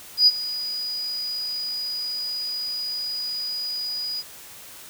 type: tone with ADSR envelope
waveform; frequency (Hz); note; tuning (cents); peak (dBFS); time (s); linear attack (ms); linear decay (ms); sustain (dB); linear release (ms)
sine; 4922; D#8; -20; -9; 0.17-4.23; 100; 35; -17; 35
effects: tanh soft clip ceiling -5 dBFS + white hiss -43 dBFS RMS until 4.89 s